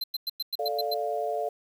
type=tone bursts; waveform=square; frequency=4088 Hz; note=C8; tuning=41 cents flat; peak=-28 dBFS; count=8; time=0.01-0.942 s; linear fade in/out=5 ms; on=29 ms; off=100 ms
type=chord; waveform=sine; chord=D minor; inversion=second; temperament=equal; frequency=440 / 587.3 / 698.5 Hz; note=A4 / D5 / F5; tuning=0 / 0 / 0 cents; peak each=-32 / -32 / -30 dBFS; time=0.59-1.49 s; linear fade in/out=5 ms
effects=9-bit